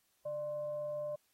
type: tone with frequency modulation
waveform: sine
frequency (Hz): 596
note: D5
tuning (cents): +25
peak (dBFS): -36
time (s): 0.25-1.16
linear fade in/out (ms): 10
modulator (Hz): 454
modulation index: 0.25
effects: white hiss -75 dBFS RMS until 1.33 s + AAC 48 kbps